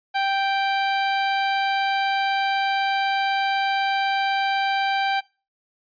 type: tone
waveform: sawtooth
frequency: 784 Hz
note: G5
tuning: in tune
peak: -16 dBFS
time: 0.14-5.21 s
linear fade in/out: 20 ms
effects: noise-tail reverb RT60 0.3 s tail -21 dB re dry + resampled to 11025 Hz